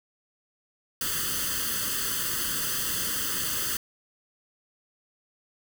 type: noise with comb filter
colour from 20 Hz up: white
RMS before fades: -29 dBFS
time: 1.01-3.77 s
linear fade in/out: 2 ms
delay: 0.64 ms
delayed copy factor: +0.95
effects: none